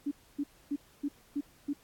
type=tone bursts; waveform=sine; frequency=286.7 Hz; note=D4; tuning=42 cents flat; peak=-29 dBFS; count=6; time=0.06-1.734 s; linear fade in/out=10 ms; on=54 ms; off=270 ms; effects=pink hiss -62 dBFS RMS until 1.83 s + AAC 64 kbps